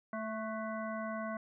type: harmonic tone with a mistuned harmonic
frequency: 220 Hz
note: A3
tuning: in tune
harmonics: 1 / 3 / 5 / 7 / 9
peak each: -40 / -40 / -43 / -46 / -50 dBFS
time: 0.13-1.37 s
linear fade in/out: 2 ms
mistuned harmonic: 7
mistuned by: -49 cents
effects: none